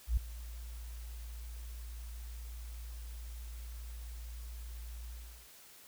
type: tone with ADSR envelope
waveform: sine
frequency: 57.8 Hz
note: A#1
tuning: 14 cents flat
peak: -24 dBFS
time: 0.07-5.49 s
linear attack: 100 ms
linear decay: 6 ms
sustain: -18 dB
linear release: 380 ms
effects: white hiss -57 dBFS RMS until 5.87 s